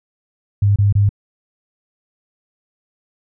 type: tone bursts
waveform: sine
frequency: 101.3 Hz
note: G#2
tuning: 43 cents flat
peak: -10 dBFS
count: 3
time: 0.62-1.092 s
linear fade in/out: 5 ms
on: 140 ms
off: 26 ms
effects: none